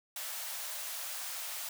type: high-pass noise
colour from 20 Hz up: white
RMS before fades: -40 dBFS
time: 0.16-1.69 s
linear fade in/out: 2 ms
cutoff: 550 Hz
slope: 48 dB/octave
effects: none